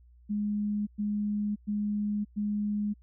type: tone bursts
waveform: sine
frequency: 207.7 Hz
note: G#3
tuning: in tune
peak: -27 dBFS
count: 4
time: 0.29-2.94 s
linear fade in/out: 20 ms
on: 580 ms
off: 110 ms
effects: added 60 Hz sine -54 dBFS peak until 3.02 s